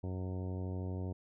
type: harmonic tone with a mistuned harmonic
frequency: 92.5 Hz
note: F#2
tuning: in tune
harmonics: 1 / 2 / 3 / 4 / 5 / 6 / 7 / 8 / 10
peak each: -37 / -44 / -46 / -48 / -51 / -54 / -55 / -58 / -59 dBFS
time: 0.03-1.13 s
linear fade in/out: 10 ms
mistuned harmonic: 10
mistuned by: -21 cents
effects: none